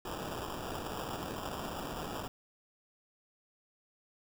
white noise with sample-and-hold, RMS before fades -40 dBFS, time 0.05-2.28 s, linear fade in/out 2 ms, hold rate 2100 Hz, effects none

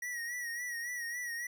square tone with vibrato, 1911 Hz, A#6, 43 cents sharp, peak -37 dBFS, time 0.02-1.47 s, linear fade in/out 5 ms, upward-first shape sine, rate 3.6 Hz, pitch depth 55 cents each way, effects none

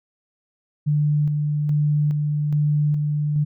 sine tone with tremolo, 148.6 Hz, D3, 21 cents sharp, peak -16 dBFS, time 0.86-3.45 s, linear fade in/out 20 ms, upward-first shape square, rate 1.2 Hz, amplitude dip 30%, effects none

